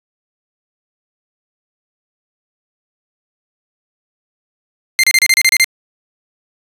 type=tone bursts; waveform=sawtooth; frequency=2093 Hz; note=C7; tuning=in tune; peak=-4 dBFS; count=9; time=4.99-5.643 s; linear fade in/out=0 ms; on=45 ms; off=31 ms; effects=resampled to 32000 Hz